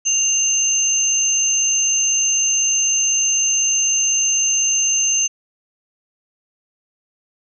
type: tone pair together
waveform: sine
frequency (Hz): 2794 / 6272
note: F7 / G8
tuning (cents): 0 / 0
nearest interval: octave + major second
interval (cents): 1400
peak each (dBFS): -23 / -15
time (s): 0.05-5.28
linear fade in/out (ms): 20
effects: none